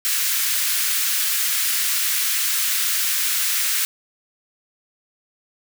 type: high-pass noise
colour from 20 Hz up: white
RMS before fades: -21 dBFS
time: 0.05-3.85 s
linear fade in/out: 0 ms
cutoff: 1400 Hz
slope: 24 dB/octave
effects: none